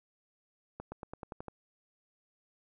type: accelerating click train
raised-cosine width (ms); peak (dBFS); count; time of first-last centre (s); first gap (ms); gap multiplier
1; -27; 8; 0.8-1.483; 120; 0.93
effects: none